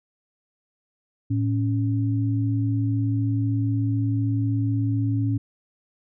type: tone pair together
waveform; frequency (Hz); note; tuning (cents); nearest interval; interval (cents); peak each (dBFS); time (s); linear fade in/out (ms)
sine; 110.5 / 278.4; A2 / C#4; +8 / +8; octave + major third; 1600; -21 / -26; 1.3-5.38; 10
effects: none